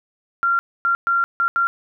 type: tone bursts at uneven times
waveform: sine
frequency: 1380 Hz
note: F6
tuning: 21 cents flat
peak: -15 dBFS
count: 5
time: 0.43-0.59 / 0.85-0.95 / 1.07-1.24 / 1.4-1.48 / 1.56-1.67 s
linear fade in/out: 0 ms
effects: none